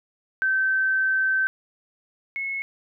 sine tone pair in turn, 1545 / 2185 Hz, G6 / C#7, -26 / -26 cents, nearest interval tritone, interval 600 cents, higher second, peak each -19 / -26 dBFS, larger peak first, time 0.42-1.47 / 2.36-2.62 s, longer first, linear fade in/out 0 ms, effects none

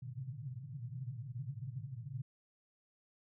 pink band-pass noise, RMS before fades -44 dBFS, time 0.02-2.22 s, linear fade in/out 10 ms, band 110 to 150 Hz, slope 96 dB/octave, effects none

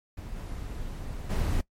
brown noise with level steps, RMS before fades -38 / -36 / -26 dBFS, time 0.17-1.61 s, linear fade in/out 5 ms, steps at 0.35 / 1.29 s, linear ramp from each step 20 ms, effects noise-tail reverb RT60 0.1 s tail -20 dB re dry + MP3 64 kbps

